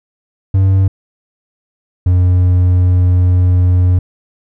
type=tone pair in turn; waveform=triangle; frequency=95.8 / 90.19 Hz; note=G2 / F#2; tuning=-39 / -44 cents; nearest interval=minor second; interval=105 cents; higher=first; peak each=-5 dBFS; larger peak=neither; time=0.54-0.88 / 2.06-3.99 s; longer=second; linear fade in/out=5 ms; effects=none